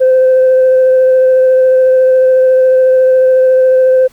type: tone with vibrato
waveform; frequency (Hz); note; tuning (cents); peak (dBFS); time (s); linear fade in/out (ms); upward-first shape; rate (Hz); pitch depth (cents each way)
sine; 517; C5; -21; -3; 0-4.08; 20; triangle; 14; 13
effects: tanh soft clip ceiling -2 dBFS + pink hiss -47 dBFS RMS until 4.12 s